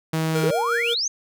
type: tone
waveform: sawtooth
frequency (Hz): 160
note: D#3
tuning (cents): +49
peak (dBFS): -17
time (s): 0.13-0.51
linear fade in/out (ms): 5
type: tone with tremolo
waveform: square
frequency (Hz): 469.5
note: A#4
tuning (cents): +12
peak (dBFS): -23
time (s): 0.34-0.95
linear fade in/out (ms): 20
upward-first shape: triangle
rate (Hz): 5.6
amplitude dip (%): 45
type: exponential sweep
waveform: sine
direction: up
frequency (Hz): 392 to 6645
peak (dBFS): -21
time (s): 0.43-1.08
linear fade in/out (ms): 5
effects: none